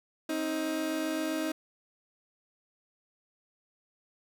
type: tone pair together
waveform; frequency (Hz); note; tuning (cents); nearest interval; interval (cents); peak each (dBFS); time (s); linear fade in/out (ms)
30% pulse; 267.3 / 314.9; C4 / D#4; +37 / +21; minor third; 284; -34 / -28; 0.29-1.52; 5
effects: none